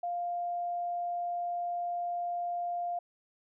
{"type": "tone", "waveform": "sine", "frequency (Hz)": 700, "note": "F5", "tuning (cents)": 4, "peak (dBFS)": -31, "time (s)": [0.03, 2.99], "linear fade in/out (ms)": 5, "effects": []}